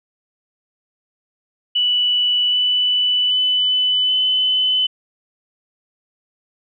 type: tone with pitch steps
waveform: sine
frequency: 2960 / 2981 / 3001 / 3022 Hz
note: F#7 / F#7 / F#7 / F#7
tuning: 0 / +12 / +24 / +36 cents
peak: -14 dBFS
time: 1.75-4.87 s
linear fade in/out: 10 ms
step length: 780 ms
effects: none